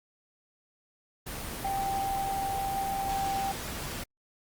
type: tone in noise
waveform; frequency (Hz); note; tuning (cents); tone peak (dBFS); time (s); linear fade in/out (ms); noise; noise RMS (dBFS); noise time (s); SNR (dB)
sine; 784; G5; 0; -28; 1.64-3.52; 10; pink; -37; 1.26-4.04; +6
effects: Opus 24 kbps